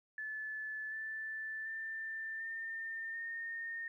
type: tone with pitch steps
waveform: sine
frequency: 1735 / 1759.2 / 1783.8 / 1808.7 / 1833.9 Hz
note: A6 / A6 / A6 / A6 / A#6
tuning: -25 / -1 / +23 / +47 / -29 cents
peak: -39 dBFS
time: 0.18-3.88 s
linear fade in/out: 2 ms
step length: 740 ms
effects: 13-bit